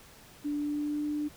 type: tone with pitch glide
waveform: sine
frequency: 292.6 to 297.2 Hz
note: D4 to D4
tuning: -6 to +21 cents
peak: -29 dBFS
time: 0.44-1.29 s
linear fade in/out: 20 ms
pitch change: +27 cents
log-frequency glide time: 0.55-1.06 s
effects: pink hiss -54 dBFS RMS until 1.36 s